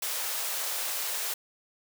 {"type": "high-pass noise", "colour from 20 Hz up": "white", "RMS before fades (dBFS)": -32, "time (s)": [0.02, 1.34], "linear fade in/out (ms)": 5, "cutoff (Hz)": 450, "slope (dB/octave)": 24, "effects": []}